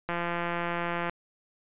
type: click train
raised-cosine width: 0.5 ms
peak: -16 dBFS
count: 174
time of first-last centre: 0.09-1.096 s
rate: 172 Hz
effects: resampled to 8000 Hz